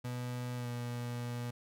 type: tone with pitch glide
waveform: 35% pulse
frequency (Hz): 123.47 to 120.79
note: B2 to B2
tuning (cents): 0 to -38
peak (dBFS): -35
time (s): 0.04-1.51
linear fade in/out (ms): 10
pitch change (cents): -38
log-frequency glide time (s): 0.56-0.68
effects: none